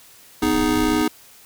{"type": "chord", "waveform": "square", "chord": "G# minor", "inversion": "first", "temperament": "just", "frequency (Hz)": [249.2, 311.5, 415.3], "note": ["B3", "D#4", "G#4"], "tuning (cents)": [16, 2, 0], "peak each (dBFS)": [-23, -20, -26], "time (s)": [0.42, 1.08], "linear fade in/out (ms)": 5}
{"type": "noise", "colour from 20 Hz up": "brown", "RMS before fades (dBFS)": -31, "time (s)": [0.43, 1.02], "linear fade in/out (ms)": 2}
{"effects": ["white hiss -48 dBFS RMS until 1.45 s"]}